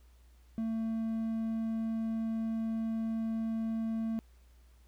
triangle tone, 224.2 Hz, A3, 33 cents sharp, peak -29 dBFS, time 0.58-4.19 s, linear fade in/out 0 ms, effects added 60 Hz sine -57 dBFS peak until 4.87 s + pink hiss -70 dBFS RMS until 4.87 s

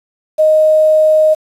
sine tone with quantisation, 622 Hz, D#5, 1 cent flat, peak -6 dBFS, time 0.38-1.35 s, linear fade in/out 20 ms, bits 6, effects resampled to 32000 Hz

